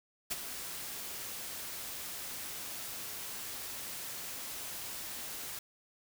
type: noise with ADSR envelope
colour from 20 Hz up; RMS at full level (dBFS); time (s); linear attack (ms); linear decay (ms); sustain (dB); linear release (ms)
white; -33; 0.3-5.59; 16; 30; -9; 3
effects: none